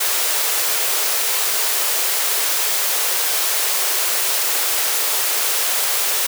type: high-pass noise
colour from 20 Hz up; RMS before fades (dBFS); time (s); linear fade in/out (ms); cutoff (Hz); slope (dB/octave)
white; -19; 0-6.27; 10; 370; 48
effects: none